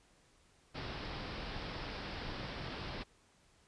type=low-pass noise; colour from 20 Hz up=pink; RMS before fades=-43 dBFS; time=0.74-3.04 s; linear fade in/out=20 ms; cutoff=5300 Hz; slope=96 dB/octave; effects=pink hiss -68 dBFS RMS until 3.67 s + resampled to 22050 Hz